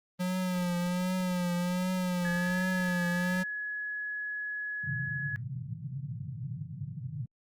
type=tone with vibrato; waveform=square; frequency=180 Hz; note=F#3; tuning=47 cents flat; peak=-29 dBFS; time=0.19-3.44 s; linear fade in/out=20 ms; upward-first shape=triangle; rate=1.3 Hz; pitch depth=53 cents each way
type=tone; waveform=sine; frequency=1690 Hz; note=G#6; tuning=30 cents sharp; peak=-33 dBFS; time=2.25-5.36 s; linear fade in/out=0 ms
type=band-pass noise; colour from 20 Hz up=white; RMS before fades=-38 dBFS; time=4.83-7.26 s; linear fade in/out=5 ms; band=110 to 150 Hz; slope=48 dB/octave
effects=Opus 32 kbps